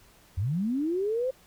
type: linear sweep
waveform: sine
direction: up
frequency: 79.7 to 531 Hz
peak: -25 dBFS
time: 0.37-1.31 s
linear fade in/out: 10 ms
effects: pink hiss -58 dBFS RMS until 1.46 s